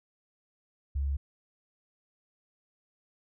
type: tone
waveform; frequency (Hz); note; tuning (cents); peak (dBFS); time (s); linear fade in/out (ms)
sine; 69.5; C#2; +5; -27; 0.95-1.17; 10
effects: none